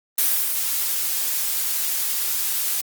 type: noise with ADSR envelope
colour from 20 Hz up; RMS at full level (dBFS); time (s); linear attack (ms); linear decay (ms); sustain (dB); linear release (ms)
blue; -18; 0.18-2.81; 4; 300; -5; 4
effects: Opus 32 kbps